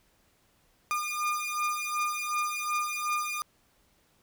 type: beating tone pair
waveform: 30% pulse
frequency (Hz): 1210 / 1212.7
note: D#6 / D#6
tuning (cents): -49 / -45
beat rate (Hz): 2.7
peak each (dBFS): -29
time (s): 0.91-3.42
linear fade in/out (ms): 0
effects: pink hiss -67 dBFS RMS until 4.22 s